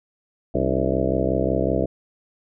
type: harmonic tone with a mistuned harmonic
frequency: 65.41 Hz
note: C2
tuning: in tune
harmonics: 1 / 2 / 3 / 4 / 5 / 6 / 7 / 8 / 9 / 10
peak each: -28 / -28 / -28 / -28 / -28 / -28 / -28 / -28 / -28 / -28 dBFS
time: 0.54-1.86 s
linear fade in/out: 10 ms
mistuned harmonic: 4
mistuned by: +120 cents
effects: none